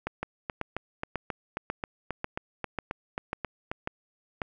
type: two click trains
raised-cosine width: 0.5 ms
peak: -15 / -16 dBFS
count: 9 / 14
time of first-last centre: 0.07-4.418 / 0.23-3.715 s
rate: 1.84 / 3.73 Hz
effects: none